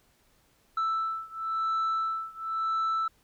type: beating tone pair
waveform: sine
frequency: 1321 / 1321.96 Hz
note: E6 / E6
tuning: +3 / +5 cents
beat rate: 0.96 Hz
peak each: -28 / -29 dBFS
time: 0.77-3.08 s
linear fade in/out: 5 ms
effects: tanh soft clip ceiling -24 dBFS + pink hiss -66 dBFS RMS until 3.23 s